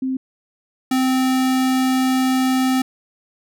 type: tone pair in turn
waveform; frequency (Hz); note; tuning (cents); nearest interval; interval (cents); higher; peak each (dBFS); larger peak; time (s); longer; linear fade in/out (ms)
sine / square; 261.6 / 259.5; C4 / C4; 0 / -14; unison; 14; first; -19 / -16; second; 0.02-0.17 / 0.91-2.82; second; 5
effects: none